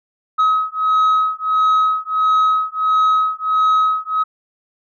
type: beating tone pair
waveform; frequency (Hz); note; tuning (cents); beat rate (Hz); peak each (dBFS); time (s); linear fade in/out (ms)
sine; 1273 / 1274.5; D#6 / D#6; +39 / +41; 1.5; -14; 0.38-4.24; 20
effects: tanh soft clip ceiling -10 dBFS